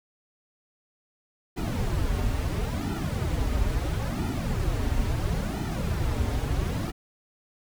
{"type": "noise with flanger", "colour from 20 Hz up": "brown", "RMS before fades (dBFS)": -27, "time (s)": [1.56, 6.92], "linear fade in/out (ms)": 20, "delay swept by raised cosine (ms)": [1.8, 6.1], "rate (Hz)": 0.74, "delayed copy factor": -0.9, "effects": []}